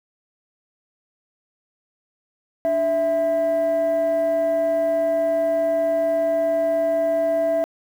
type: tone pair together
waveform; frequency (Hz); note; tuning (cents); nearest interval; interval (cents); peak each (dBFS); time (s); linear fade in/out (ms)
sine; 293.9 / 659.3; D4 / E5; +1 / 0; octave + major second; 1399; -26 / -16; 2.65-7.64; 0
effects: tanh soft clip ceiling -15 dBFS + 8-bit